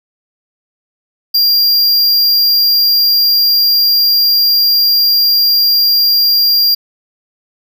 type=tone; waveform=square; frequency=4776 Hz; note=D8; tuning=28 cents sharp; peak=-8 dBFS; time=1.34-6.75 s; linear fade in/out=10 ms; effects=none